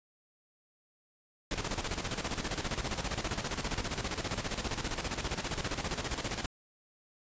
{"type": "noise with tremolo", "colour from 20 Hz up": "pink", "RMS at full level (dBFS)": -33, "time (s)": [1.51, 6.46], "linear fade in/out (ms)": 2, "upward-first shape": "square", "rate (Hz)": 15, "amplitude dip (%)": 65, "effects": ["resampled to 16000 Hz"]}